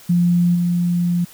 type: tone with level steps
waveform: sine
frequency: 174.61 Hz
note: F3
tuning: in tune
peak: -12 / -15 dBFS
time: 0.09-1.25 s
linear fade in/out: 10 ms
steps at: 0.54 s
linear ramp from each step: 20 ms
effects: white hiss -44 dBFS RMS until 1.33 s